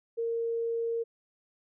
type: tone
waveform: sine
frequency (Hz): 461.7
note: A#4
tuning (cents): -17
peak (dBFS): -28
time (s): 0.17-1.04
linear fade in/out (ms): 20
effects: none